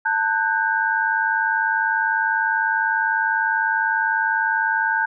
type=tone cluster; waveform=sine; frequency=891 / 1495 / 1595 Hz; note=A5 / F#6 / G6; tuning=+22 / +17 / +30 cents; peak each=-22 dBFS; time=0.05-5.06 s; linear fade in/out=10 ms; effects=none